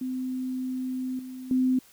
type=tone with level steps; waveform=sine; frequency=256.8 Hz; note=C4; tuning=32 cents flat; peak=-28 / -36 / -20 dBFS; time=0.01-1.79 s; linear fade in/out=5 ms; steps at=1.19 / 1.51 s; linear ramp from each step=2 ms; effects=white hiss -56 dBFS RMS until 1.92 s